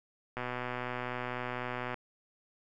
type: click train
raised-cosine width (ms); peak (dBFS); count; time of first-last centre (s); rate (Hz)
0.5; -21; 196; 0.37-1.943; 124
effects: none